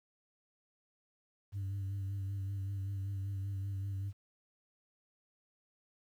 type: tone with vibrato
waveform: sine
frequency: 98 Hz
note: G2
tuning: in tune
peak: -33 dBFS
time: 1.52-4.13 s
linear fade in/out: 50 ms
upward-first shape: sine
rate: 5.2 Hz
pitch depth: 33 cents each way
effects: tanh soft clip ceiling -34 dBFS + 11-bit